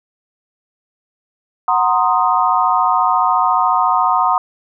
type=chord; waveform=sine; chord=C half-diminished seventh; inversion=second; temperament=equal; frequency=740 / 932.3 / 1046.5 / 1244.5 Hz; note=Gb5 / Bb5 / C6 / Eb6; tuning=0 / 0 / 0 / 0 cents; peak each=-17 dBFS; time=1.68-4.38 s; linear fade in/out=2 ms; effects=none